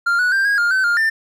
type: tone with pitch steps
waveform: triangle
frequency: 1395 / 1473 / 1580 / 1640 / 1411 / 1529 / 1408 / 1789 Hz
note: F6 / F#6 / G6 / G#6 / F6 / G6 / F6 / A6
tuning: -2 / -8 / +13 / -22 / +17 / -44 / +14 / +28 cents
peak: -12 dBFS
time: 0.06-1.1 s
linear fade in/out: 10 ms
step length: 130 ms
effects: none